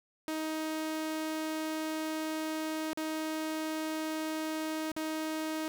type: tone with dropouts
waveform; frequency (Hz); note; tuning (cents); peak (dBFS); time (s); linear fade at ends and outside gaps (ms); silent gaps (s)
sawtooth; 314.1; D#4; +16; -29; 0.28-5.68; 0; 2.932-2.974 / 4.917-4.965
effects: none